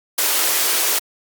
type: high-pass noise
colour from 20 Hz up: white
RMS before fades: -18 dBFS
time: 0.18-0.99 s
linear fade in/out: 5 ms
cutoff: 290 Hz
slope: 48 dB/octave
effects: Opus 48 kbps